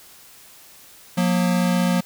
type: tone pair together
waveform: square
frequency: 180 / 235.5 Hz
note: F#3 / A#3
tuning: -47 / +18 cents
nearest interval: perfect fourth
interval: 465 cents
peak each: -19 / -24 dBFS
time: 1.17-2.01 s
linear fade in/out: 10 ms
effects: white hiss -47 dBFS RMS until 2.05 s